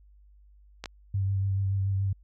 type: clicks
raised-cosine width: 0.2 ms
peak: -18 dBFS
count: 2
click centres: 0.84 / 0.858 s
type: tone with vibrato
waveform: sine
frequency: 97.5 Hz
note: G2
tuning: 9 cents flat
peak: -24 dBFS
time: 1.14-2.13 s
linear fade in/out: 5 ms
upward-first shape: sine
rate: 7 Hz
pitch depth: 22 cents each way
effects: added 50 Hz sine -53 dBFS peak until 2.23 s